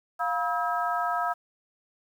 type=harmonic tone with a mistuned harmonic; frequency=322.1 Hz; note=E4; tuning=40 cents flat; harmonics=2 / 3 / 4 / 5; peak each=-29 / -31 / -29 / -35 dBFS; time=0.19-1.34 s; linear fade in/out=20 ms; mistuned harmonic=2; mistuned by=+150 cents; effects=9-bit